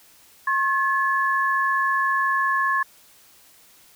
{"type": "tone pair together", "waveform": "sine", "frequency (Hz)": [1080.4, 1715], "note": ["C#6", "A6"], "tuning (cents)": [-45, -45], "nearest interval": "minor sixth", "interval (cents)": 800, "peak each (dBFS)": [-21, -22], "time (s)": [0.47, 2.83], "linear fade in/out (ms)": 5, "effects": ["white hiss -53 dBFS RMS until 3.95 s"]}